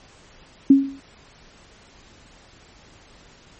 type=tone with exponential decay; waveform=sine; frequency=273.8 Hz; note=C#4; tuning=21 cents flat; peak=-5 dBFS; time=0.7-1 s; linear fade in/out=5 ms; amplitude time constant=65 ms; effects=pink hiss -50 dBFS RMS until 3.59 s + MP3 32 kbps